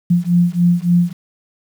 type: beating tone pair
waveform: sine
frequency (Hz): 172.9 / 176.4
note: F3 / F3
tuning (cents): -17 / +18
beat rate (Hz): 3.5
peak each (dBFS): -14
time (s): 0.1-1.13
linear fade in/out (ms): 10
effects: 7-bit